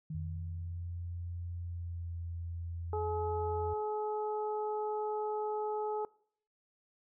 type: tone with exponential decay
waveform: sine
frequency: 155.56 Hz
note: D#3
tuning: in tune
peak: -36 dBFS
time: 0.1-1.35 s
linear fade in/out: 5 ms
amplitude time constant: 270 ms
type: tone with pitch glide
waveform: sine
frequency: 86.8 to 84.96 Hz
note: F2 to F2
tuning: -10 to -47 cents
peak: -37 dBFS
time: 0.14-3.74 s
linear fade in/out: 10 ms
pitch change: -37 cents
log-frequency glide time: 1.63-2.15 s
type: harmonic tone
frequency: 425.3 Hz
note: G#4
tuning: 41 cents sharp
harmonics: 1 / 2 / 3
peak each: -34 / -37 / -46 dBFS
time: 2.93-6.05 s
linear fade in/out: 2 ms
effects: noise-tail reverb RT60 0.6 s tail -23 dB re dry